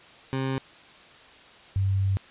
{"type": "tone pair in turn", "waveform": ["20% pulse", "sine"], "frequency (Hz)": [133.2, 97.02], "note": ["C3", "G2"], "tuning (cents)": [31, -17], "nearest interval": "perfect fourth", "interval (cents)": 548, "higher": "first", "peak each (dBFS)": -21, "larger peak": "neither", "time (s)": [[0.33, 0.58], [1.76, 2.17]], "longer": "second", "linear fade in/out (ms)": 0, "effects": ["white hiss -50 dBFS RMS until 2.3 s", "resampled to 8000 Hz"]}